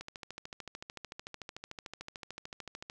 click train, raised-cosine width 0.2 ms, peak -25 dBFS, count 40, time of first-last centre 0.01-2.899 s, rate 13.5 Hz, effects none

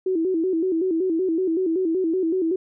sine tone with vibrato, 349.2 Hz, F4, in tune, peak -19 dBFS, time 0.06-2.56 s, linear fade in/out 5 ms, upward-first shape square, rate 5.3 Hz, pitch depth 120 cents each way, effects none

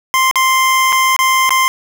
25% pulse tone with dropouts, 1046.5 Hz, C6, in tune, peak -6 dBFS, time 0.14-1.68 s, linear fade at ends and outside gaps 0 ms, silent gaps 0.312-0.357 / 0.923-0.927 / 1.164-1.19 / 1.493-1.506 s, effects none

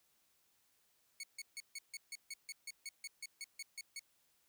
15% pulse tone bursts, 2217 Hz, C#7, in tune, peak -37 dBFS, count 16, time 1.2-3.994 s, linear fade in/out 2 ms, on 34 ms, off 150 ms, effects white hiss -75 dBFS RMS until 4.48 s

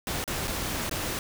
pink noise with dropouts, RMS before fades -31 dBFS, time 0.07-1.19 s, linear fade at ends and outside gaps 1 ms, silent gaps 0.241-0.277 / 0.474-0.478 / 0.895-0.912 s, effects none

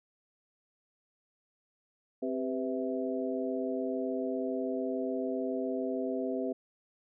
harmonic tone with a mistuned harmonic, 130.9 Hz, C3, 1 cent sharp, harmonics 2 / 3 / 4 / 5, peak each -34 / -36 / -37 / -38 dBFS, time 2.22-6.53 s, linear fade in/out 10 ms, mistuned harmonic 4, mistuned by -81 cents, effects none

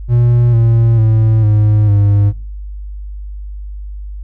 triangle tone with pitch steps, 119.8 / 114.99 / 110.37 / 105.93 / 101.67 Hz, A#2 / A#2 / A2 / G#2 / G#2, +48 / -23 / +6 / +35 / -36 cents, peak -5 dBFS, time 0.08-2.33 s, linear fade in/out 50 ms, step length 450 ms, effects noise-tail reverb RT60 0.4 s tail -25 dB re dry + added 50 Hz sine -23 dBFS peak until 4.23 s

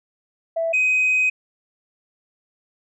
sine tone pair in turn, 660 / 2515 Hz, E5 / D#7, +2 / +18 cents, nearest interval octave + major seventh, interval 2316 cents, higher second, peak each -19 / -14 dBFS, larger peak second, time 0.56-0.73 / 0.73-1.3 s, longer second, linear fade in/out 10 ms, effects tanh soft clip ceiling -13 dBFS

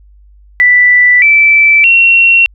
sine tone with pitch steps, 1975.5 / 2322 / 2730 Hz, B6 / D7 / F7, 0 / -20 / -40 cents, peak -3 dBFS, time 0.6-2.46 s, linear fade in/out 0 ms, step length 620 ms, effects added 50 Hz sine -38 dBFS peak until 2.54 s

